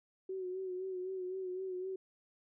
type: tone with vibrato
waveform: sine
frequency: 372.2 Hz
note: F#4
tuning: 10 cents sharp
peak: -37 dBFS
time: 0.29-1.96 s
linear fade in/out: 5 ms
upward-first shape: sine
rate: 3.9 Hz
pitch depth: 44 cents each way
effects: none